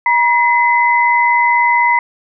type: tone pair together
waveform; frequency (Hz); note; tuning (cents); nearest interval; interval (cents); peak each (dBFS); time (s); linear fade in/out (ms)
sine; 956 / 2031; A#5 / B6; +43 / +48; octave + minor second; 1305; -11 / -13; 0.06-1.99; 2
effects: none